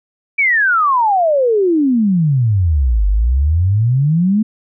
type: exponential two-way sweep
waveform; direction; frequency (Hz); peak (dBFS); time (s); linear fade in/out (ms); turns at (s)
sine; down then up; 2349 to 47.55 to 223.3; -10; 0.38-4.43; 10; 3.07
effects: none